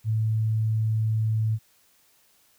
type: tone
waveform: sine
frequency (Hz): 110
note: A2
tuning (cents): 0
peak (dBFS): -21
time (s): 0.04-1.59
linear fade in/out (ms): 50
effects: white hiss -62 dBFS RMS until 2.58 s